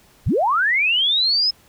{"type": "linear sweep", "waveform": "sine", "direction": "up", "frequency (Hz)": [43.65, 5200], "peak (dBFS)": -15, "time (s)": [0.26, 1.51], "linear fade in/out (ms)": 10, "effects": ["pink hiss -53 dBFS RMS until 1.68 s"]}